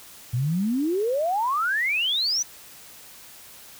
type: exponential sweep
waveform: sine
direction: up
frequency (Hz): 114.9 to 6120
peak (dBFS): -21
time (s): 0.33-2.43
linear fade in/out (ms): 10
effects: white hiss -46 dBFS RMS until 3.79 s